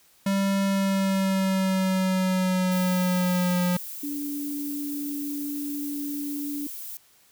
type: tone with pitch glide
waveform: square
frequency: 196 to 178.7 Hz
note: G3 to F3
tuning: 0 to +40 cents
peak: -22 dBFS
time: 0.26-3.77 s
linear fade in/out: 5 ms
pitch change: -160 cents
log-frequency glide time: 0.66-3.62 s
type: noise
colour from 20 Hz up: violet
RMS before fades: -37 dBFS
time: 2.72-6.97 s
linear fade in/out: 0 ms
type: tone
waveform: sine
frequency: 288.4 Hz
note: D4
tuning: 31 cents flat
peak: -29 dBFS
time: 4.03-6.67 s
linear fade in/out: 5 ms
effects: white hiss -59 dBFS RMS until 7.31 s